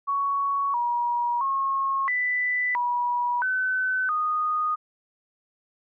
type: tone with pitch steps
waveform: sine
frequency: 1116 / 957 / 1087 / 1988 / 969 / 1516 / 1236 Hz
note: C#6 / A#5 / C#6 / B6 / B5 / F#6 / D#6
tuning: +11 / +45 / -34 / +11 / -33 / +42 / -12 cents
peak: -22 dBFS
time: 0.07-4.76 s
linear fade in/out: 20 ms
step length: 670 ms
effects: none